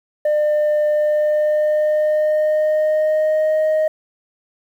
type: tone with pitch glide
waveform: sine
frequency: 601 to 622.9 Hz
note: D5 to D#5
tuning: +40 to +2 cents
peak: -11 dBFS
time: 0.25-3.88 s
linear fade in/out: 5 ms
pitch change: +62 cents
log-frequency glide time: 0.93-3.61 s
effects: tanh soft clip ceiling -13 dBFS + 8-bit